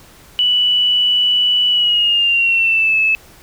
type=tone with pitch glide; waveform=sine; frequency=2960 to 2607 Hz; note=F#7 to E7; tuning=0 to -20 cents; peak=-11 dBFS; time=0.39-3.15 s; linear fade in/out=0 ms; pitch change=-220 cents; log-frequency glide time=1.69-2.97 s; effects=pink hiss -44 dBFS RMS until 3.42 s